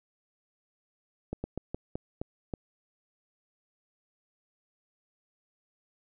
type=slowing click train; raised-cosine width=2 ms; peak=-20 dBFS; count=7; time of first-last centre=1.33-2.538 s; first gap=110 ms; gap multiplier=1.24; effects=none